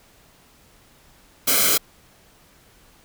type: noise with comb filter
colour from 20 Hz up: white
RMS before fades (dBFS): -18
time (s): 1.47-1.78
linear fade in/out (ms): 10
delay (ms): 1.1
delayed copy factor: -0.85
effects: pink hiss -54 dBFS RMS until 3.04 s